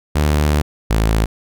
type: tone pair in turn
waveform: sawtooth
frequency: 74.6 / 54.55 Hz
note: D2 / A1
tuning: +28 / -14 cents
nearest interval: perfect fourth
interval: 542 cents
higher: first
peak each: -9 dBFS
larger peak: neither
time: 0.15-0.62 / 0.9-1.26 s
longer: first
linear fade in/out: 10 ms
effects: none